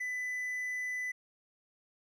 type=tone; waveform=triangle; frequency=1998 Hz; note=B6; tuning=20 cents sharp; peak=-32 dBFS; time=0-1.12 s; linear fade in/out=10 ms; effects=none